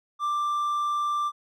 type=tone; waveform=triangle; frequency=1180 Hz; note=D6; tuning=8 cents sharp; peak=-22 dBFS; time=0.19-1.32 s; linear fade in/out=50 ms; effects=none